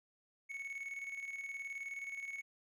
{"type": "tone with tremolo", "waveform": "triangle", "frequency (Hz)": 2212, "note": "C#7", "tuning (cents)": -4, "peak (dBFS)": -38, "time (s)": [0.49, 2.42], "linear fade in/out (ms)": 20, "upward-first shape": "square", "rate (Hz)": 19, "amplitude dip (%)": 50, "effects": []}